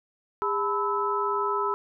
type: tone cluster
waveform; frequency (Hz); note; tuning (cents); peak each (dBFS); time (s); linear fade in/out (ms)
sine; 406.7 / 879 / 1000 / 1304; G#4 / A5 / B5 / E6; -36 / -2 / +21 / -19; -29 / -36 / -28 / -28; 0.42-1.74; 0
effects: none